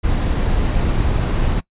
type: noise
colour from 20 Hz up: brown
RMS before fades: -17 dBFS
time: 0.03-1.61 s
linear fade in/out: 20 ms
effects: noise-tail reverb RT60 0.1 s tail -21 dB re dry + resampled to 8000 Hz